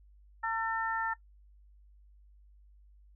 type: harmonic tone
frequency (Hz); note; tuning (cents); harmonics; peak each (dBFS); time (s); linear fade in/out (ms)
450.1; A4; +39; 2 / 3 / 4; -33 / -35 / -36; 0.43-1.14; 10
effects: noise-tail reverb RT60 0.1 s tail -19 dB re dry + added 50 Hz sine -56 dBFS peak until 3.15 s